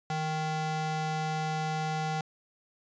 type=ring-modulated tone; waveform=square; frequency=311.1 Hz; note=D#4; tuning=in tune; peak=-27 dBFS; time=0.1-2.21 s; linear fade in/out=2 ms; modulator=469 Hz; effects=resampled to 16000 Hz